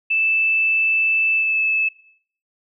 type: tone with pitch glide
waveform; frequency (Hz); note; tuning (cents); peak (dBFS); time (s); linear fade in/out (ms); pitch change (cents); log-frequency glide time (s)
sine; 2637 to 2613; E7 to E7; 0 to -16; -16; 0.1-1.89; 10; -16; 1.34-1.6
effects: noise-tail reverb RT60 0.6 s tail -19 dB re dry